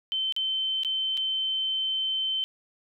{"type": "tone with dropouts", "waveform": "sine", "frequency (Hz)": 3085, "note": "G7", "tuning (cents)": -28, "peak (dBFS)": -25, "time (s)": [0.12, 2.44], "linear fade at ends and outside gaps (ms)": 0, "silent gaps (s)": [[0.324, 0.364], [0.834, 0.848], [1.171, 1.175]], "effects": []}